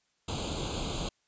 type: noise with comb filter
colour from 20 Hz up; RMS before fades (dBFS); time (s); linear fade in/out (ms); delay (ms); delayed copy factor
pink; -34; 0.28-1.09; 5; 0.27; +0.95
effects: white hiss -74 dBFS RMS until 1.27 s + resampled to 16000 Hz